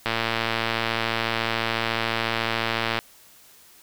click train, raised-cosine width 0.3 ms, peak -7 dBFS, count 335, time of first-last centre 0.06-2.99 s, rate 114 Hz, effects white hiss -52 dBFS RMS until 3.82 s

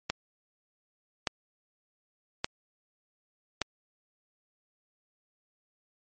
click train, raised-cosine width 0.2 ms, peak -10 dBFS, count 4, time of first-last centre 0.1-3.617 s, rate 0.853 Hz, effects MP3 32 kbps

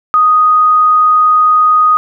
sine tone, 1244.5 Hz, D#6, in tune, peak -5 dBFS, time 0.14-1.97 s, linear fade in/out 0 ms, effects none

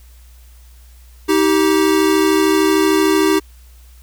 square tone pair together, 315.6 / 388.8 Hz, D#4 / G4, +25 / -14 cents, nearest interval major third, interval 361 cents, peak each -15 dBFS, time 1.28-3.4 s, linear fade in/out 20 ms, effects added 60 Hz sine -40 dBFS peak until 4.02 s + white hiss -52 dBFS RMS until 4.02 s

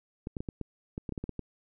clicks, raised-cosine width 3 ms, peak -22 dBFS, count 12, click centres 0.271 / 0.368 / 0.405 / 0.488 / 0.613 / 0.979 / 1.092 / 1.123 / 1.178 / 1.24 / 1.293 / 1.393 s, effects none

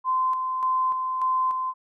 sine tone with tremolo, 1033 Hz, C6, 22 cents flat, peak -20 dBFS, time 0.04-1.74 s, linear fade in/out 50 ms, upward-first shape square, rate 1.7 Hz, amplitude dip 40%, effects none

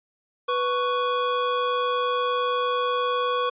square tone pair together, 493.9 / 1112.9 Hz, B4 / C#6, 0 / +6 cents, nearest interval octave + major second, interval 1406 cents, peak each -26 / -25 dBFS, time 0.48-3.5 s, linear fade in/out 10 ms, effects resampled to 8000 Hz

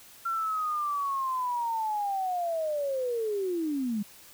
sine linear sweep, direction down, 1369 to 197.9 Hz, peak -27 dBFS, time 0.25-4.03 s, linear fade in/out 10 ms, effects white hiss -52 dBFS RMS until 4.33 s

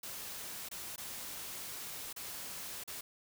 white noise with dropouts, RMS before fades -44 dBFS, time 0.03-3.01 s, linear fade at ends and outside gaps 5 ms, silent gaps 0.688-0.712 / 0.961-0.979 / 2.129-2.162 / 2.838-2.876 s, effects none

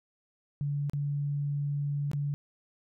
sine tone with dropouts, 143.7 Hz, D3, 37 cents flat, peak -28 dBFS, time 0.61-2.34 s, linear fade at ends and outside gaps 0 ms, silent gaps 0.897-0.934 / 2.115-2.133 s, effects none

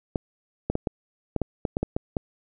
clicks, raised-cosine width 2 ms, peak -11 dBFS, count 11, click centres 0.158 / 0.7 / 0.754 / 0.872 / 1.363 / 1.417 / 1.652 / 1.769 / 1.83 / 1.965 / 2.168 s, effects none

